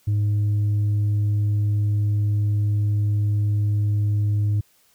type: tone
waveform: sine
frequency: 103.83 Hz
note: G#2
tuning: in tune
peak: -15 dBFS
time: 0.07-4.61 s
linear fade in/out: 10 ms
effects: tanh soft clip ceiling -17 dBFS + white hiss -60 dBFS RMS until 4.94 s